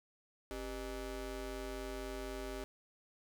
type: ring-modulated tone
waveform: 25% pulse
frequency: 220 Hz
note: A3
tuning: in tune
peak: -34 dBFS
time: 0.51-2.64 s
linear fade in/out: 0 ms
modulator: 172 Hz
effects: none